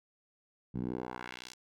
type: tone with band-pass filter sweep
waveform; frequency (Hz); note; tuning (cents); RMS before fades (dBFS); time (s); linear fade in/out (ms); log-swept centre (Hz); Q
10% pulse; 61.74; B1; 0; -40; 0.74-1.54; 10; 150 to 6300; 1.3
effects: none